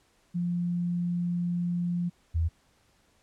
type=tone pair in turn; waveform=sine; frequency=174.61 / 82.1 Hz; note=F3 / E2; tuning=0 / -6 cents; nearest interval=octave + minor second; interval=1306 cents; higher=first; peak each=-26 / -23 dBFS; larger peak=second; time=0.34-2.1 / 2.34-2.49 s; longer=first; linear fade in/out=20 ms; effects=pink hiss -66 dBFS RMS until 3.22 s + low-pass 10000 Hz 12 dB/octave